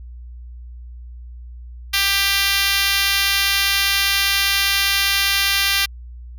5% pulse tone with high-pass filter, 395 Hz, G4, 13 cents sharp, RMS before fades -18 dBFS, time 1.93-5.86 s, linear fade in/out 10 ms, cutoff 1800 Hz, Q 0.83, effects added 60 Hz sine -33 dBFS peak until 6.38 s

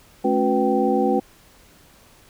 sine tone cluster, 215.1 / 273.8 / 363.2 / 494.9 / 777 Hz, A3 / C#4 / F#4 / B4 / G5, -39 / -21 / -32 / +4 / -16 cents, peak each -23 dBFS, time 0.24-1.2 s, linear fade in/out 10 ms, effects pink hiss -52 dBFS RMS until 2.29 s

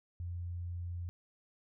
sine tone, 87.31 Hz, F2, in tune, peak -37 dBFS, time 0.2-1.09 s, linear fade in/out 0 ms, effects none

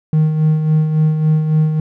triangle tone with tremolo, 155.56 Hz, D#3, in tune, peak -6 dBFS, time 0.13-1.8 s, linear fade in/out 2 ms, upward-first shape sine, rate 3.6 Hz, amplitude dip 55%, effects tanh soft clip ceiling -3 dBFS

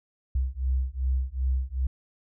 sine beating tone pair, 63.6 / 66.2 Hz, C2 / C2, -48 / +21 cents, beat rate 2.6 Hz, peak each -27 dBFS, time 0.35-1.87 s, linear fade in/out 5 ms, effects none

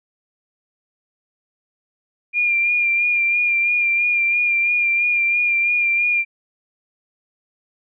sine tone with vibrato, 2400 Hz, D7, 37 cents sharp, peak -15 dBFS, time 2.33-6.25 s, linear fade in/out 50 ms, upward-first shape sine, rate 3 Hz, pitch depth 29 cents each way, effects none

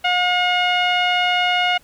sawtooth tone with low-pass filter, 719 Hz, F#5, 50 cents flat, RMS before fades -18 dBFS, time 0.04-1.78 s, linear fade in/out 10 ms, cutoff 2700 Hz, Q 4.1, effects pink hiss -53 dBFS RMS until 1.83 s

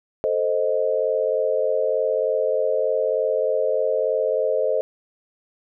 sine chord, A diminished, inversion none, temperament equal, 440 / 523.3 / 622.3 Hz, A4 / C5 / Eb5, 0 / 0 / 0 cents, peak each -24 / -22 / -23 dBFS, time 0.24-4.81 s, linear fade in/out 0 ms, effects none

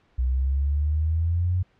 sine exponential sweep, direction up, 61.74 to 92.5 Hz, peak -20 dBFS, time 0.18-1.63 s, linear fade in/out 10 ms, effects pink hiss -63 dBFS RMS until 1.79 s + low-pass 3000 Hz 12 dB/octave

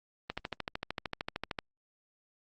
click train, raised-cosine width 0.3 ms, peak -18 dBFS, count 18, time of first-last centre 0.3-1.588 s, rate 13.2 Hz, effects Opus 32 kbps

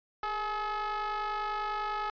square ring-modulated tone, 217 Hz, A3, 24 cents flat, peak -29 dBFS, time 0.23-2.1 s, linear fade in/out 2 ms, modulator 1060 Hz, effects resampled to 11025 Hz

